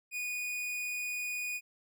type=tone; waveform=45% pulse; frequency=2466 Hz; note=D#7; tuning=16 cents flat; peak=-34 dBFS; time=0.11-1.61 s; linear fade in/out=50 ms; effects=none